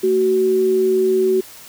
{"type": "tone pair together", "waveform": "sine", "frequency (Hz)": [223.1, 375.8], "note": ["A3", "F#4"], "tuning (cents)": [24, 27], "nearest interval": "major sixth", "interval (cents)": 903, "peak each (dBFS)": [-25, -13], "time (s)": [0.03, 1.41], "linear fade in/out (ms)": 10, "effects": ["white hiss -40 dBFS RMS until 1.68 s"]}